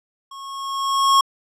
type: tone with level ramp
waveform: square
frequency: 1093 Hz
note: C#6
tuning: 25 cents flat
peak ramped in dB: -36 to -11 dBFS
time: 0.31-1.21 s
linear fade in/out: 5 ms
effects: low-pass 9000 Hz 12 dB/octave